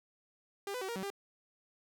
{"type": "tone with pitch steps", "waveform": "sawtooth", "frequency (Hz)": [399.3, 500, 380.4, 468.9, 190.2, 398.9], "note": ["G4", "B4", "F#4", "A#4", "F#3", "G4"], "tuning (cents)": [32, 21, 48, 10, 48, 30], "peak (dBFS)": -33, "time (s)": [0.67, 1.102], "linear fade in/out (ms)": 2, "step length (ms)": 72, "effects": []}